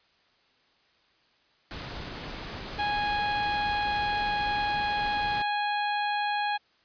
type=noise; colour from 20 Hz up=pink; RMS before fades=-38 dBFS; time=1.71-5.42 s; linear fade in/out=0 ms
type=harmonic tone; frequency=828 Hz; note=G#5; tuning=5 cents flat; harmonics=1 / 2 / 3 / 4 / 5; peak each=-27 / -33 / -37 / -39 / -41 dBFS; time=2.78-6.58 s; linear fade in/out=20 ms
effects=white hiss -65 dBFS RMS until 6.84 s + resampled to 11025 Hz